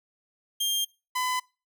sawtooth tone pair in turn, 3200 / 1007.9 Hz, G7 / B5, +35 / +35 cents, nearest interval octave + minor sixth, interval 2000 cents, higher first, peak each -21 / -22 dBFS, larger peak first, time 0.6-0.85 / 1.15-1.4 s, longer neither, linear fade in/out 10 ms, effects noise-tail reverb RT60 0.3 s tail -24 dB re dry

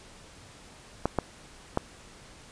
clicks, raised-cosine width 1 ms, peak -10 dBFS, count 3, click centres 1.056 / 1.187 / 1.774 s, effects pink hiss -51 dBFS RMS until 2.51 s + resampled to 22050 Hz

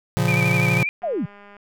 square chord, Bb minor, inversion none, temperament just, 116.54 / 139.85 / 174.81 Hz, Bb2 / Db3 / F3, 0 / +16 / +2 cents, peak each -23 dBFS, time 0.17-0.83 s, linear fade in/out 0 ms
sine tone with vibrato, 2349 Hz, D7, in tune, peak -21 dBFS, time 0.28-0.89 s, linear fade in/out 0 ms, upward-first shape sine, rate 12 Hz, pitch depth 52 cents each way
click train, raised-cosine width 0.5 ms, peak -31 dBFS, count 112, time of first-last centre 1.02-1.567 s, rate 203 Hz
sine linear sweep, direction down, 740 to 123.47 Hz, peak -21 dBFS, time 1.03-1.26 s, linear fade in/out 10 ms
effects none

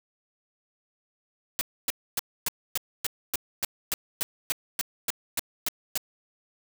white noise bursts, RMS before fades -27 dBFS, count 16, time 1.59-5.976 s, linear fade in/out 0 ms, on 21 ms, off 270 ms, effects none

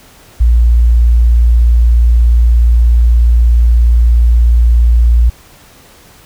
sine tone, 58.4 Hz, A#1, 4 cents sharp, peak -4 dBFS, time 0.4-5.3 s, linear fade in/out 10 ms, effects pink hiss -41 dBFS RMS until 6.25 s

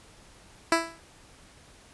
10% pulse tone with exponential decay, 331.1 Hz, E4, 8 cents sharp, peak -9 dBFS, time 0.72-1 s, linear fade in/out 1 ms, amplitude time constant 59 ms, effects pink hiss -54 dBFS RMS until 1.93 s + resampled to 24000 Hz

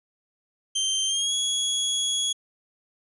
25% pulse tone with pitch glide, 3136 to 3342 Hz, G7 to G#7, 0 to +10 cents, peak -19 dBFS, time 0.75-2.33 s, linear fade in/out 10 ms, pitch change +110 cents, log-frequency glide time 1.06-1.33 s, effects resampled to 24000 Hz + 10-bit

